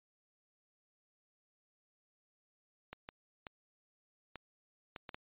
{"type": "clicks", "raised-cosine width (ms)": 0.3, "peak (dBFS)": -28, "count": 7, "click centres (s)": [2.93, 3.089, 3.468, 4.357, 4.962, 5.092, 5.145], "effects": ["resampled to 8000 Hz"]}